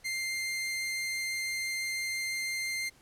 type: tone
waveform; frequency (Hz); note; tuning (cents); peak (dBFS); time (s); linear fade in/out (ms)
sawtooth; 2098; C7; +4; -28; 0.04-2.9; 20
effects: pink hiss -61 dBFS RMS until 3.01 s + low-pass 12000 Hz 12 dB/octave